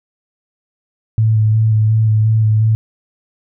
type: tone with vibrato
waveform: sine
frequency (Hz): 109.4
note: A2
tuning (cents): -9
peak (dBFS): -9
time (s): 1.18-2.75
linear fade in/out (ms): 0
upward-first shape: square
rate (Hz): 2.8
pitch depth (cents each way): 17
effects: none